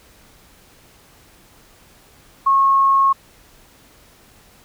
sine tone, 1090 Hz, C#6, 29 cents flat, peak -11 dBFS, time 2.46-3.13 s, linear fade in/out 10 ms, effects pink hiss -50 dBFS RMS until 4.64 s

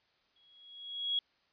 sine tone with exponential growth, 3322 Hz, G#7, in tune, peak -27 dBFS, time 0.36-1.19 s, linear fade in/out 2 ms, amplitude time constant 180 ms, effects white hiss -72 dBFS RMS until 1.52 s + resampled to 11025 Hz

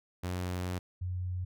sawtooth / sine tone pair in turn, 90.3 / 90.7 Hz, F#2 / F#2, -42 / -34 cents, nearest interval unison, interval 8 cents, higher second, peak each -29 / -32 dBFS, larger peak first, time 0.23-0.79 / 1.01-1.45 s, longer first, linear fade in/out 10 ms, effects none

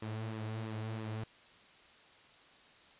sawtooth tone with flanger, 110 Hz, A2, in tune, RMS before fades -40 dBFS, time 0.02-1.24 s, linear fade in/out 5 ms, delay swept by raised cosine 1.3 to 6 ms, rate 3 Hz, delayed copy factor -0.5, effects white hiss -60 dBFS RMS until 2.99 s + resampled to 8000 Hz

